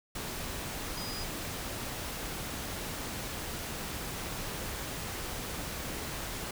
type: tone in noise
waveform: sine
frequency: 4940 Hz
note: D#8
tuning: 13 cents flat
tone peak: -41 dBFS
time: 0.97-1.24 s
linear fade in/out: 5 ms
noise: pink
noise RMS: -38 dBFS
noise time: 0.15-6.51 s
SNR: -6 dB
effects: none